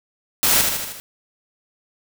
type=noise with echo; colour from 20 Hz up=white; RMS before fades=-17 dBFS; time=0.43-0.61 s; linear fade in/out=0 ms; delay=78 ms; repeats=5; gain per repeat=-4 dB; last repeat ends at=1 s; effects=none